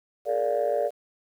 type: chord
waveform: sine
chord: Bb dominant seventh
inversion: third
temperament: just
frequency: 419.5 / 466.2 / 582.7 / 699.2 Hz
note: Ab4 / Bb4 / D5 / F5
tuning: +17 / 0 / -14 / +2 cents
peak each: -30 / -28 / -24 / -29 dBFS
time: 0.25-0.91 s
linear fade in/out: 50 ms
effects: tanh soft clip ceiling -15 dBFS + 9-bit